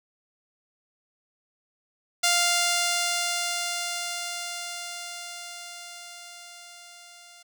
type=tone with level ramp; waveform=5% pulse; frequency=698.5 Hz; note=F5; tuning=in tune; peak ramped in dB=-8 to -37 dBFS; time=2.23-7.43 s; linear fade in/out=10 ms; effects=none